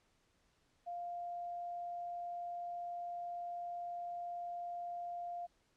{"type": "tone", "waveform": "sine", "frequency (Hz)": 699, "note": "F5", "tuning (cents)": 1, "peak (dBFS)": -40, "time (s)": [0.86, 5.47], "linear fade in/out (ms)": 20, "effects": ["pink hiss -75 dBFS RMS until 5.76 s", "low-pass 8000 Hz 12 dB/octave"]}